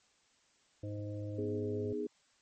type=harmonic tone; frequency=103.8 Hz; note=G#2; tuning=in tune; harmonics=1 / 3 / 5 / 6; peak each=-39 / -44 / -46 / -53 dBFS; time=0.83-1.93 s; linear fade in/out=5 ms
type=chord; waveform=sine; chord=G# minor; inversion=first; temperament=equal; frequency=246.9 / 311.1 / 415.3 Hz; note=B3 / D#4 / G#4; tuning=0 / 0 / 0 cents; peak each=-41 / -40 / -36 dBFS; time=1.38-2.07 s; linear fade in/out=5 ms
effects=white hiss -70 dBFS RMS until 2.41 s + MP3 32 kbps